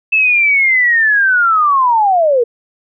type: linear sweep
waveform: sine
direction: down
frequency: 2637 to 453.4 Hz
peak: -8 dBFS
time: 0.12-2.44 s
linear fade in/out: 10 ms
effects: none